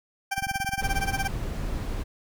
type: tone with tremolo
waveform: 20% pulse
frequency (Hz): 784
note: G5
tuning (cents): 0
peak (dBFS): -19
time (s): 0.31-1.28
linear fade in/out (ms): 10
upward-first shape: sine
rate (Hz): 17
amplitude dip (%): 90
type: click train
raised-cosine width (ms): 5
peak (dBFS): -25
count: 19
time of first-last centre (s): 0.38-1.18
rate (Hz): 22.5
type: noise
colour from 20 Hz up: brown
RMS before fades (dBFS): -30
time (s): 0.8-2.04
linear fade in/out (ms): 20
effects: none